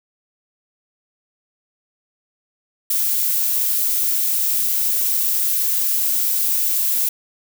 violet noise, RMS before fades -19 dBFS, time 2.9-7.09 s, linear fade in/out 5 ms, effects none

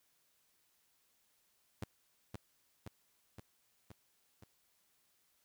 sawtooth tone with echo, 102.9 Hz, G#2, 16 cents flat, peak -34 dBFS, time 1.82-1.84 s, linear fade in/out 5 ms, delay 520 ms, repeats 5, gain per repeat -3 dB, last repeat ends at 4.44 s, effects white hiss -75 dBFS RMS until 5.44 s

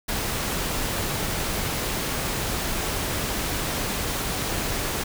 pink noise, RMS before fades -27 dBFS, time 0.08-5.04 s, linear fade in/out 10 ms, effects none

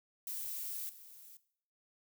violet noise with level steps, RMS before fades -41 / -55 dBFS, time 0.27-1.37 s, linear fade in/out 2 ms, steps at 0.89 s, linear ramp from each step 5 ms, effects noise-tail reverb RT60 0.6 s tail -17 dB re dry

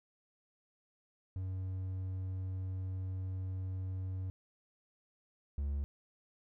triangle tone pair in turn, 93.7 / 70.91 Hz, F#2 / C#2, +22 / +40 cents, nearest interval perfect fourth, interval 482 cents, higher first, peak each -34 / -31 dBFS, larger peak second, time 1.36-4.3 / 5.58-5.84 s, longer first, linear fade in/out 0 ms, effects none

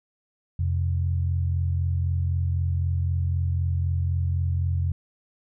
sine tone pair together, 86.9 / 130.81 Hz, F2 / C3, -8 / 0 cents, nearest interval perfect fifth, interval 708 cents, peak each -22 / -29 dBFS, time 0.59-4.92 s, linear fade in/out 5 ms, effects none

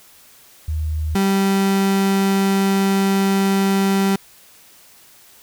sine / 35% pulse tone pair in turn, 77.78 / 195.09 Hz, D#2 / G3, 0 / -8 cents, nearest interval octave + major third, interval 1592 cents, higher second, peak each -19 / -13 dBFS, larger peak second, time 0.68-1.15 / 1.15-4.16 s, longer second, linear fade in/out 5 ms, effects white hiss -48 dBFS RMS until 5.42 s

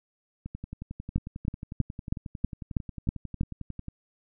two click trains, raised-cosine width 5 ms, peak -24 / -13 dBFS, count 39 / 8, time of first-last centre 0.46-3.883 / 1.16-3.411 s, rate 11.1 / 3.11 Hz, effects none

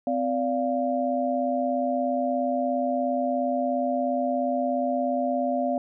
sine tone cluster, 257.3 / 580 / 697 Hz, C4 / D5 / F5, -29 / -22 / -4 cents, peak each -27 dBFS, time 0.07-5.78 s, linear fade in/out 2 ms, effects none

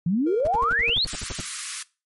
sine exponential sweep, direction up, 160 to 4498 Hz, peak -19 dBFS, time 0.06-1.05 s, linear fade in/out 5 ms
triangle tone with tremolo, 466.2 Hz, A#4, in tune, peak -27 dBFS, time 0.26-0.94 s, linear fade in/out 10 ms, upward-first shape square, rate 3.5 Hz, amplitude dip 60%
brown noise bursts, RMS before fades -30 dBFS, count 12, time 0.45-1.408 s, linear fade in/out 2 ms, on 23 ms, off 62 ms
white high-pass noise, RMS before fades -31 dBFS, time 1.07-1.83 s, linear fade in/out 5 ms, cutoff 1100 Hz, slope 96 dB/octave
effects noise-tail reverb RT60 0.3 s tail -21 dB re dry + MP3 48 kbps

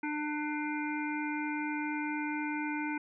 harmonic tone, 299.3 Hz, D4, 33 cents sharp, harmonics 1 / 3 / 5 / 7 / 8, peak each -34 / -39 / -41 / -42 / -43 dBFS, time 0.03-2.98 s, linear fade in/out 5 ms, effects none

